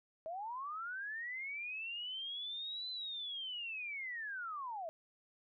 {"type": "linear two-way sweep", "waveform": "sine", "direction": "up then down", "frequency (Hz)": [622.3, 4054, 622.3], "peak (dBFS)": -40, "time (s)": [0.26, 4.89], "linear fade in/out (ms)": 0, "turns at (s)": 2.9, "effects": []}